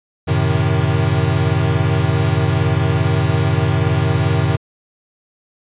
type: chord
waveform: square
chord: F# diminished seventh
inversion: none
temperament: equal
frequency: 92.5 / 110 / 130.81 / 155.56 Hz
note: F#2 / A2 / C3 / Eb3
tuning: 0 / 0 / 0 / 0 cents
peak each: -20 dBFS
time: 0.27-4.57 s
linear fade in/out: 20 ms
effects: resampled to 8000 Hz